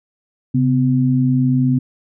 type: tone pair together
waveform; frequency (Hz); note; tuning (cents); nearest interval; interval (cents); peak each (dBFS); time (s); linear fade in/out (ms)
sine; 134.3 / 253.8; C3 / B3; +46 / +47; major seventh; 1101; -15; 0.54-1.79; 10
effects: none